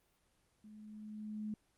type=tone with level ramp; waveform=sine; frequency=213.1 Hz; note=G#3; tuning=45 cents sharp; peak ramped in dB=-53 to -37 dBFS; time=0.64-1.54 s; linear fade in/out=2 ms; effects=pink hiss -75 dBFS RMS until 1.77 s + Opus 24 kbps